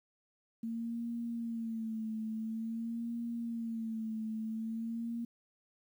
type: tone with vibrato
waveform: sine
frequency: 226.7 Hz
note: A#3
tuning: 48 cents flat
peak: -35 dBFS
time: 0.63-5.25 s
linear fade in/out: 5 ms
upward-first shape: sine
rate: 0.48 Hz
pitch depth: 57 cents each way
effects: 11-bit